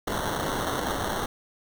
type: noise with sample-and-hold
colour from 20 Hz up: white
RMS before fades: -29 dBFS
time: 0.07-1.26 s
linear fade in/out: 5 ms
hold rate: 2450 Hz
effects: none